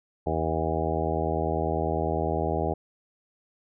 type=harmonic tone with a mistuned harmonic; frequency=80 Hz; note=D#2; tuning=49 cents sharp; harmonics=1 / 2 / 3 / 4 / 5 / 6 / 7 / 8 / 9 / 10; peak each=-31 / -33 / -37 / -34 / -32 / -33 / -37 / -33 / -34 / -34 dBFS; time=0.26-2.74 s; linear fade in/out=10 ms; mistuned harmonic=10; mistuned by=+22 cents; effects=none